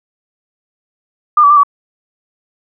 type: tone with pitch steps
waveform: sine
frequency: 1205 / 1148 / 1187 / 1139 Hz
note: D6 / D6 / D6 / C#6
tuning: +44 / -40 / +18 / +47 cents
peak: -4 dBFS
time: 1.37-1.634 s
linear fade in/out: 5 ms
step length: 66 ms
effects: none